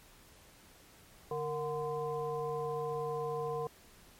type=harmonic tone with a mistuned harmonic; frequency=146.83 Hz; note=D3; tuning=in tune; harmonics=1 / 3 / 5 / 7; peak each=-43 / -35 / -42 / -41 dBFS; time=1.31-3.67 s; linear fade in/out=2 ms; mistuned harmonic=3; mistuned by=+87 cents; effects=pink hiss -59 dBFS RMS until 4.19 s + MP3 64 kbps